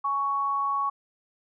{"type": "tone pair together", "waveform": "sine", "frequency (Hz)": [834.6, 1114], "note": ["G#5", "C#6"], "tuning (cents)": [8, 8], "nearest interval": "perfect fourth", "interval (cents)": 500, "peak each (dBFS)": [-34, -24], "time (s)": [0.04, 0.9], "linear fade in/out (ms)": 10, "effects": []}